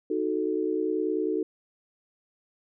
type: chord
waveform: sine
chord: D# diminished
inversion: none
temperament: equal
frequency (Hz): 311.1 / 370 / 440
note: D#4 / F#4 / A4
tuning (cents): 0 / 0 / 0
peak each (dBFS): -29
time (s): 0.1-1.43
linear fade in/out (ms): 5
effects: none